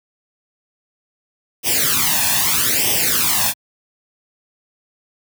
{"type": "noise with flanger", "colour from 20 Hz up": "white", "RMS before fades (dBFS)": -17, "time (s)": [1.63, 3.54], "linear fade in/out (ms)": 50, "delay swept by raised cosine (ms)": [0.35, 1.17], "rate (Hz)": 0.79, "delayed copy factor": 0.85, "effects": ["high-pass 80 Hz 12 dB/octave"]}